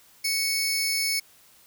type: tone pair together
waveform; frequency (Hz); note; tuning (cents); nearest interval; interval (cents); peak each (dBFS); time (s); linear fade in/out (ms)
sawtooth; 2217 / 5273; C#7 / E8; 0 / 0; octave + minor third; 1500; -23 / -24; 0.24-1.2; 10
effects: white hiss -56 dBFS RMS until 1.66 s